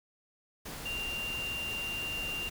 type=tone in noise; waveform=sine; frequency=2783 Hz; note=F7; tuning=7 cents flat; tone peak=-34 dBFS; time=0.85-2.49 s; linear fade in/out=10 ms; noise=pink; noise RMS=-42 dBFS; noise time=0.65-2.5 s; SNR=+5 dB; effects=none